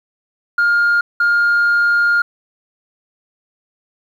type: tone bursts at uneven times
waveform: sine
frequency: 1412 Hz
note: F6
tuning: 19 cents sharp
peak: -9 dBFS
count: 2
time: 0.58-1.01 / 1.2-2.22 s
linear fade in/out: 5 ms
effects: tanh soft clip ceiling -9 dBFS + 8-bit